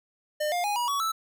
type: tone with pitch steps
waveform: square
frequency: 604 / 705.9 / 825.1 / 964.3 / 1127.1 / 1317.3 Hz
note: D5 / F5 / G#5 / B5 / C#6 / E6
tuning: +48 / +18 / -12 / -42 / +28 / -2 cents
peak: -26 dBFS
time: 0.4-1.12 s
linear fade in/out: 10 ms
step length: 120 ms
effects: none